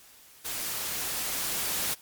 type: noise with level ramp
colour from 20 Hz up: white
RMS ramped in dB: -34 to -29 dBFS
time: 0.44-1.95 s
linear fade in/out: 20 ms
effects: white hiss -54 dBFS RMS until 2.01 s + MP3 96 kbps

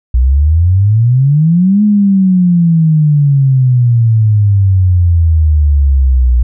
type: exponential two-way sweep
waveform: sine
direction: up then down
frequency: 59.4 to 211.9 to 59.4 Hz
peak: -5 dBFS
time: 0.14-6.43 s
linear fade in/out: 5 ms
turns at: 1.83 s
effects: none

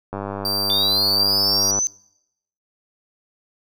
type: click train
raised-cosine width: 1 ms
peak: -14 dBFS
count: 166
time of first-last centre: 0.13-1.788 s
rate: 99.5 Hz
type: tone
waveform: 45% pulse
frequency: 4699 Hz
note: D8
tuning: in tune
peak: -20 dBFS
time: 0.45-1.71 s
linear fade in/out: 2 ms
type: linear sweep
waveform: sine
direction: up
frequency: 3520 to 6200 Hz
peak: -18 dBFS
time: 0.7-1.87 s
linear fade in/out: 0 ms
effects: noise-tail reverb RT60 0.8 s tail -24 dB re dry

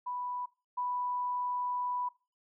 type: tone pair in turn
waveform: sine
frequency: 987.8 / 987.8 Hz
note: B5 / B5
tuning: 0 / 0 cents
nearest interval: unison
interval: 0 cents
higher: neither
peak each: -34 / -31 dBFS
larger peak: second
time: 0.06-0.46 / 0.77-2.09 s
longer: second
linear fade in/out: 10 ms
effects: noise-tail reverb RT60 0.3 s tail -20 dB re dry

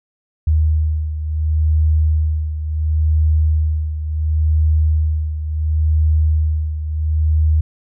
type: beating tone pair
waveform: sine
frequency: 77.5 / 78.21 Hz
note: D#2 / D#2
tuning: -6 / +10 cents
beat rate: 0.71 Hz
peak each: -14 / -20 dBFS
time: 0.47-7.61 s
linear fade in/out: 5 ms
effects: none

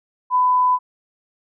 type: tone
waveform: sine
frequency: 1001 Hz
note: B5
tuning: 23 cents sharp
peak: -13 dBFS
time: 0.3-0.79 s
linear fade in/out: 50 ms
effects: none

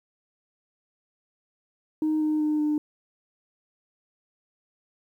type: tone with pitch steps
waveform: sine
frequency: 310 / 306.8 / 303.6 / 300.5 Hz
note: D#4 / D#4 / D#4 / D4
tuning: -6 / -24 / -42 / +40 cents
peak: -20 dBFS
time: 2.02-2.78 s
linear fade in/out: 2 ms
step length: 190 ms
effects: tanh soft clip ceiling -19 dBFS + 10-bit

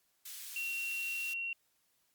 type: high-pass noise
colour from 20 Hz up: white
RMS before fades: -46 dBFS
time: 0.25-1.34 s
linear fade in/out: 10 ms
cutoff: 2300 Hz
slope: 12 dB/octave
type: tone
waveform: sine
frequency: 2738 Hz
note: F7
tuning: 35 cents flat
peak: -35 dBFS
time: 0.56-1.53 s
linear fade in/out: 2 ms
effects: white hiss -75 dBFS RMS until 2.14 s + Opus 48 kbps

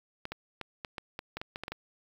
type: clicks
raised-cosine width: 0.3 ms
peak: -21 dBFS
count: 12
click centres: 0.254 / 0.32 / 0.613 / 0.848 / 0.982 / 1.191 / 1.37 / 1.415 / 1.559 / 1.636 / 1.681 / 1.72 s
effects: 8-bit

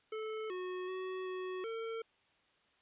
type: tone with pitch steps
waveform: square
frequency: 436.1 / 366.4 / 373.2 / 370.3 / 452.4 Hz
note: A4 / F#4 / F#4 / F#4 / A4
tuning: -15 / -17 / +15 / +1 / +48 cents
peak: -39 dBFS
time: 0.12-2.02 s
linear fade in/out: 5 ms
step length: 380 ms
effects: white hiss -71 dBFS RMS until 2.81 s + resampled to 8000 Hz

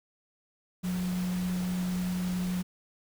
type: tone in noise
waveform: sine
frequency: 181.1 Hz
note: F#3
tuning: 37 cents flat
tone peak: -28 dBFS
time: 0.83-2.63 s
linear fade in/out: 20 ms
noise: pink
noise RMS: -42 dBFS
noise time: 0.83-2.63 s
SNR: +11 dB
effects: none

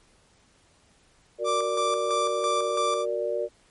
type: chord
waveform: sine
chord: Gb augmented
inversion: none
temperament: equal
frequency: 370 / 466.2 / 587.3 Hz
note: Gb4 / Bb4 / D5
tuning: 0 / 0 / 0 cents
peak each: -32 / -29 / -28 dBFS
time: 1.38-3.49 s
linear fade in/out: 50 ms
type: tone with tremolo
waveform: 45% pulse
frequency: 1174.7 Hz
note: D6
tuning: in tune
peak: -24 dBFS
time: 1.44-3.06 s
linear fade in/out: 50 ms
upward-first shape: square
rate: 3 Hz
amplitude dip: 50%
effects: pink hiss -61 dBFS RMS until 3.7 s + MP3 48 kbps

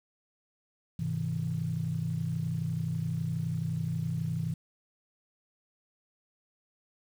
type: chord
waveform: sine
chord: Ab augmented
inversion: none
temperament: equal with one note detuned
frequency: 103.83 / 130.81 / 162.73 Hz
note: Ab2 / C3 / E3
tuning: 0 / 0 / -22 cents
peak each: -36 / -34 / -31 dBFS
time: 0.99-4.54 s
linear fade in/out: 5 ms
effects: tanh soft clip ceiling -20 dBFS + 9-bit

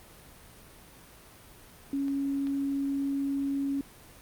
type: tone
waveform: sine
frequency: 277.2 Hz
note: C#4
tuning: in tune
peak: -27 dBFS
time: 1.93-3.81 s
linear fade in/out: 2 ms
type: clicks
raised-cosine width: 0.3 ms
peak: -30 dBFS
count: 2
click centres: 2.082 / 2.47 s
effects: pink hiss -52 dBFS RMS until 4.21 s + Opus 32 kbps

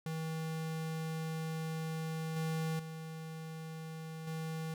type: tone with level steps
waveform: square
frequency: 160.2 Hz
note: E3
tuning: 49 cents flat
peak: -37 / -34 / -43 / -38 dBFS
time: 0.06-4.74 s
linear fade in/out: 2 ms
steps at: 2.36 / 2.79 / 4.27 s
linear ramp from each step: 5 ms
effects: none

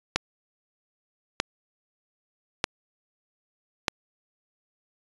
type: click train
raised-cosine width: 0.2 ms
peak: -4 dBFS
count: 4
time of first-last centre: 0.16-3.882 s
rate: 0.806 Hz
effects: resampled to 22050 Hz

